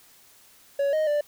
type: tone with pitch steps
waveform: triangle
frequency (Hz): 561 / 622 / 589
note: C#5 / D#5 / D5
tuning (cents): +21 / -1 / +5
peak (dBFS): -19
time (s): 0.79-1.21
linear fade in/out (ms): 5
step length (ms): 140
effects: white hiss -55 dBFS RMS until 1.27 s